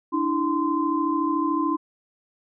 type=tone cluster; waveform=sine; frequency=293.6 / 327.3 / 1035 Hz; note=D4 / E4 / C6; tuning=0 / -12 / -19 cents; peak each=-25 dBFS; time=0.12-1.77 s; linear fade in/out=20 ms; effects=none